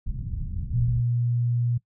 pink low-pass noise, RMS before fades -30 dBFS, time 0.06-1.01 s, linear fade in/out 10 ms, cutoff 150 Hz, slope 24 dB/octave
sine tone, 120 Hz, B2, 49 cents flat, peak -21 dBFS, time 0.73-1.78 s, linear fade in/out 10 ms
effects noise-tail reverb RT60 0.1 s tail -20 dB re dry

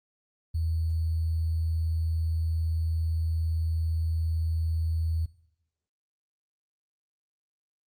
sine tone with sample-and-hold, 81.2 Hz, E2, 26 cents flat, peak -25 dBFS, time 0.54-5.26 s, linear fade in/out 10 ms, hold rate 4410 Hz, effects noise-tail reverb RT60 0.7 s tail -19 dB re dry + Opus 48 kbps

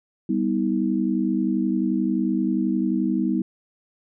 sine chord, G augmented, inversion none, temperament equal with one note detuned, 196 / 246.9 / 318.8 Hz, G3 / B3 / D#4, 0 / 0 / +42 cents, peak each -24 dBFS, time 0.29-3.42 s, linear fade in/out 5 ms, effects none

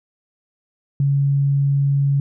sine tone, 139.9 Hz, C#3, 16 cents sharp, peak -14 dBFS, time 1-2.2 s, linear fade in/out 2 ms, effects none

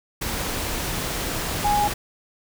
sine tone in noise, 827 Hz, G#5, 8 cents flat, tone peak -18 dBFS, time 1.64-1.88 s, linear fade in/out 10 ms, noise pink, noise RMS -27 dBFS, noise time 0.21-1.94 s, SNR +6 dB, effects none

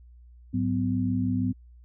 sine tone cluster, 104.5 / 186.5 / 252.8 Hz, G#2 / F#3 / B3, +11 / +14 / +41 cents, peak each -28 / -30 / -26 dBFS, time 0.53-1.53 s, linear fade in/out 20 ms, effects added 60 Hz sine -48 dBFS peak until 1.84 s

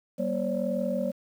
sine tone cluster, 192.9 / 238.5 / 536 / 577 Hz, G3 / A#3 / C5 / D5, -28 / +40 / +42 / -31 cents, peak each -31 dBFS, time 0.18-1.12 s, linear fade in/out 20 ms, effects tanh soft clip ceiling -15 dBFS + 9-bit

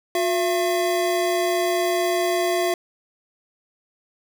square tone pair together, 359.5 / 676.3 Hz, F#4 / E5, -50 / +44 cents, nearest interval major seventh, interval 1094 cents, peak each -23 dBFS, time 0.15-2.74 s, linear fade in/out 2 ms, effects none

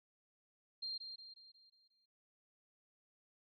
sine tone with echo, 4190 Hz, C8, 2 cents sharp, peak -40 dBFS, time 0.82-0.98 s, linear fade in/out 10 ms, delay 180 ms, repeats 6, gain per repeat -6 dB, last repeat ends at 2.06 s, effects none

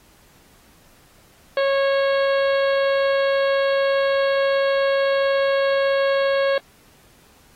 harmonic tone, 549 Hz, C#5, 17 cents flat, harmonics 1 / 2 / 3 / 4 / 5 / 6 / 7 / 8, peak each -17 / -28 / -27 / -34 / -36 / -35 / -39 / -38 dBFS, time 1.57-6.58 s, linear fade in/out 2 ms, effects pink hiss -54 dBFS RMS until 7.55 s + AAC 48 kbps

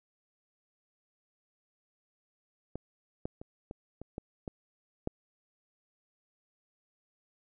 clicks, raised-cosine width 2 ms, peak -24 / -21 / -30 / -27 / -29 / -24 / -24 / -18 dBFS, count 8, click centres 2.756 / 3.255 / 3.415 / 3.711 / 4.016 / 4.181 / 4.478 / 5.074 s, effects none

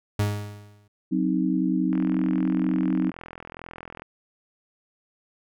40% pulse tone with exponential decay, 103.3 Hz, G#2, 9 cents flat, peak -18 dBFS, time 0.19-0.88 s, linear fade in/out 5 ms, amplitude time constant 150 ms
sine chord, C diminished, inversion second, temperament equal with one note detuned, 185 / 261.6 / 312.4 Hz, Gb3 / C4 / Eb4, 0 / 0 / +7 cents, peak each -25 dBFS, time 1.11-3.11 s, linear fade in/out 20 ms
click train, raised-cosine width 0.5 ms, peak -23 dBFS, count 89, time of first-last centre 1.93-4.02 s, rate 42.1 Hz
effects none

